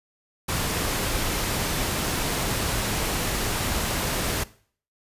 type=noise; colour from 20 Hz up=pink; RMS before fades=-26 dBFS; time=0.48-4.44 s; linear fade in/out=10 ms; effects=noise-tail reverb RT60 0.5 s tail -19 dB re dry + resampled to 32000 Hz